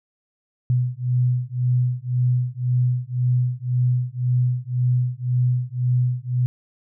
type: beating tone pair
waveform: sine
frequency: 123.6 / 125.5 Hz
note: B2 / B2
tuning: +2 / +28 cents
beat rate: 1.9 Hz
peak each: -21 / -21 dBFS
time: 0.7-6.46 s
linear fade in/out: 0 ms
effects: none